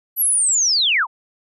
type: linear sweep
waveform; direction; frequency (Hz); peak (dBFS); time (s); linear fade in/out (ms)
sine; down; 12000 to 805; -14; 0.16-1.07; 50
effects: none